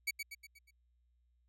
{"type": "tone with echo", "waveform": "sawtooth", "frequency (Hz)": 2264, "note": "C#7", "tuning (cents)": 36, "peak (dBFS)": -29, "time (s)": [0.07, 0.11], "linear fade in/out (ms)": 10, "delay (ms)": 120, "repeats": 5, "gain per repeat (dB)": -6, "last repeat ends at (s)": 0.71, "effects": ["added 60 Hz sine -70 dBFS peak until 1.48 s"]}